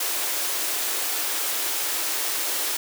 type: high-pass noise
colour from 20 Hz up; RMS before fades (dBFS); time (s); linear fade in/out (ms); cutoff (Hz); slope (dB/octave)
white; -26; 0-2.77; 5; 280; 96
effects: none